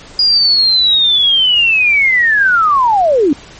sine linear sweep, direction down, 4900 to 265.5 Hz, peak -7 dBFS, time 0.19-3.33 s, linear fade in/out 2 ms, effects pink hiss -36 dBFS RMS until 3.59 s + MP3 32 kbps

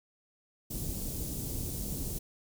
pink band-stop noise, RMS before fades -36 dBFS, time 0.7-2.19 s, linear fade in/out 10 ms, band 290 to 8100 Hz, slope 12 dB/octave, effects none

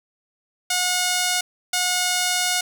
5% pulse tone pair in turn, 724 / 724 Hz, F#5 / F#5, -38 / -38 cents, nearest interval unison, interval 0 cents, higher neither, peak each -8 dBFS, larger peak neither, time 0.7-1.41 / 1.73-2.61 s, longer second, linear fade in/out 5 ms, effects none

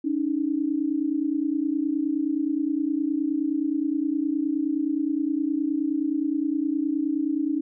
sine tone pair together, 282.1 / 311.7 Hz, C#4 / D#4, +30 / +3 cents, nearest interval major second, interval 173 cents, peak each -25 dBFS, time 0.04-7.61 s, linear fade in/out 10 ms, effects none

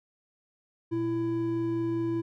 triangle tone pair together, 119.3 / 332.9 Hz, A#2 / E4, +41 / +17 cents, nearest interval octave + tritone, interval 1776 cents, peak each -33 / -25 dBFS, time 0.91-2.22 s, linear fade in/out 20 ms, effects none

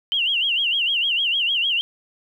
sine tone with vibrato, 2998 Hz, F#7, 22 cents sharp, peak -18 dBFS, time 0.12-1.81 s, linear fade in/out 0 ms, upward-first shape sine, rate 6.6 Hz, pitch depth 170 cents each way, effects 9-bit

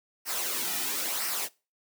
white noise with flanger, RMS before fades -31 dBFS, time 0.25-1.49 s, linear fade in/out 50 ms, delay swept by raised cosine 0.28 to 1.88 ms, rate 0.99 Hz, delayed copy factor -0.55, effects noise-tail reverb RT60 0.3 s tail -22 dB re dry + high-pass 200 Hz 12 dB/octave

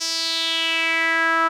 sawtooth tone with band-pass filter sweep, 328.2 Hz, E4, 8 cents flat, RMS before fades -21 dBFS, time 0-1.49 s, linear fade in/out 20 ms, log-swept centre 5600 to 1300 Hz, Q 4.3, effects none

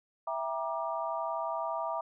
sine chord, E half-diminished seventh, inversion none, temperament just, 659.3 / 791.1 / 949.3 / 1186.7 Hz, E5 / G5 / Bb5 / D6, 0 / +16 / +31 / +18 cents, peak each -35 / -40 / -36 / -38 dBFS, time 0.27-2.01 s, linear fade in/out 5 ms, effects none

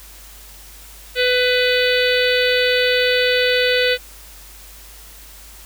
harmonic tone with a mistuned harmonic, 498.4 Hz, B4, 16 cents sharp, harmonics 1 / 3 / 4 / 5 / 6 / 7 / 8 / 9, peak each -17 / -22 / -23 / -24 / -25 / -25 / -26 / -27 dBFS, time 1.15-3.98 s, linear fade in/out 50 ms, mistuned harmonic 8, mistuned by -30 cents, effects added 50 Hz sine -42 dBFS peak until 5.65 s + white hiss -42 dBFS RMS until 5.65 s

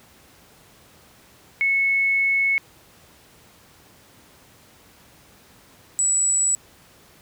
sine tone pair in turn, 2199 / 7854 Hz, C#7 / B8, -14 / -11 cents, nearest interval octave + minor seventh, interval 2203 cents, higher second, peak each -17 dBFS, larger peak neither, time 1.61-2.58 / 5.99-6.55 s, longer first, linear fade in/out 0 ms, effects pink hiss -52 dBFS RMS until 7.21 s + high-pass 60 Hz 12 dB/octave

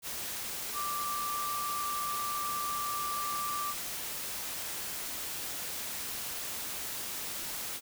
sine tone in noise, 1174.7 Hz, D6, in tune, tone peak -33 dBFS, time 0.73-3.75 s, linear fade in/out 50 ms, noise white, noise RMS -38 dBFS, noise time 0.02-7.81 s, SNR +2 dB, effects none

